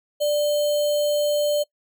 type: tone with sample-and-hold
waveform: sine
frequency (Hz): 590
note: D5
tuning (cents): +8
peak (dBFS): -18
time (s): 0.2-1.64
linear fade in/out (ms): 20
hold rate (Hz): 3675
effects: noise-tail reverb RT60 0.1 s tail -24 dB re dry